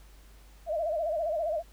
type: tone with vibrato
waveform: sine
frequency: 642 Hz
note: E5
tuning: 46 cents flat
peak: -27 dBFS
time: 0.66-1.63 s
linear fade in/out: 50 ms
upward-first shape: sine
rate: 15 Hz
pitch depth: 120 cents each way
effects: added 50 Hz sine -51 dBFS peak until 1.72 s + pink hiss -60 dBFS RMS until 1.72 s